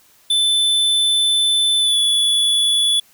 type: tone with pitch glide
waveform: square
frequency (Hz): 3520 to 3430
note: A7 to A7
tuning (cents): 0 to -45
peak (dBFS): -14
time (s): 0.3-3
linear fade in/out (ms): 5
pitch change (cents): -45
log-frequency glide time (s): 1.79-1.97
effects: white hiss -53 dBFS RMS until 3.13 s